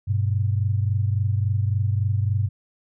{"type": "tone pair together", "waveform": "sine", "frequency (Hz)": [98.93, 122.5], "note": ["G2", "B2"], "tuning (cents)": [16, -14], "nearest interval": "major third", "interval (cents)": 370, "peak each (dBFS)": [-20, -25], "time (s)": [0.07, 2.49], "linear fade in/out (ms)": 20, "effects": []}